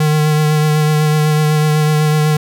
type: tone with vibrato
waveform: square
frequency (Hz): 152.6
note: D#3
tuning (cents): -33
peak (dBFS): -11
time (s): 0-2.37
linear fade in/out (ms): 5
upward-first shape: triangle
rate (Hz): 8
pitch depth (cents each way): 23
effects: none